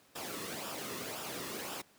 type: noise with flanger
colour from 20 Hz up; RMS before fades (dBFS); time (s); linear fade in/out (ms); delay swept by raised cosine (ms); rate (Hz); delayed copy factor
pink; -41; 0.15-1.82; 10; 0.47 to 1.33; 1.9; -0.55
effects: pink hiss -64 dBFS RMS until 1.98 s + high-pass 150 Hz 12 dB/octave